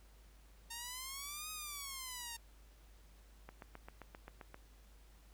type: exponential two-way sweep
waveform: 5% pulse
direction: up then down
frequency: 916 to 1261 to 916 Hz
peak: -32 dBFS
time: 0.7-2.37 s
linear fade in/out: 10 ms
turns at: 1.51 s
type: click train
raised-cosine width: 0.5 ms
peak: -34 dBFS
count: 9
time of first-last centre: 3.49-4.544 s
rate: 7.59 Hz
effects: added 51 Hz sine -59 dBFS peak until 5.33 s + pink hiss -68 dBFS RMS until 5.33 s